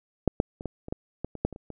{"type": "clicks", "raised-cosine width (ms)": 2, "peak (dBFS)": [-7, -7, -24, -17, -25, -16, -17, -24, -10, -25, -29, -25], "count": 12, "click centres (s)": [0.277, 0.401, 0.609, 0.657, 0.884, 0.925, 1.246, 1.353, 1.45, 1.527, 1.561, 1.703], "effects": []}